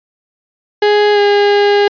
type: tone with pitch glide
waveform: 35% pulse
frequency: 415.9 to 408 Hz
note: G#4 to G#4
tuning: +2 to -31 cents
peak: -6 dBFS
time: 0.82-1.88 s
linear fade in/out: 5 ms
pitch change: -33 cents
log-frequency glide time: 1.13-1.19 s
effects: resampled to 11025 Hz